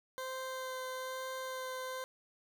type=tone with vibrato; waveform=20% pulse; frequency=518 Hz; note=C5; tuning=17 cents flat; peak=-34 dBFS; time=0.18-2.04 s; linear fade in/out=0 ms; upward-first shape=sine; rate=1.1 Hz; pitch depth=10 cents each way; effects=none